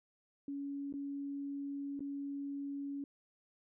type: tone with dropouts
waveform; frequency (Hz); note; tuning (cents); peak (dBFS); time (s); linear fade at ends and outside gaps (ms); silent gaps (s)
sine; 280.9; C#4; +23; -38; 0.48-3.04; 2; 0.926-0.938 / 1.994-2.005
effects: none